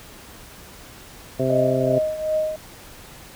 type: harmonic tone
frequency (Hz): 130.81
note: C3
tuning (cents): 0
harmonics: 1 / 2 / 3 / 4 / 5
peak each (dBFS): -25 / -25 / -25 / -25 / -25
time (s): 1.39-1.99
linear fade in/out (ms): 10
type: tone with tremolo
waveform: sine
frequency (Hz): 622.3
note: D#5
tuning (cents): 0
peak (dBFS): -17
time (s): 1.5-2.56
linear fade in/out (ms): 2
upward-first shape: triangle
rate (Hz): 2.6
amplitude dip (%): 75
effects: pink hiss -43 dBFS RMS until 3.35 s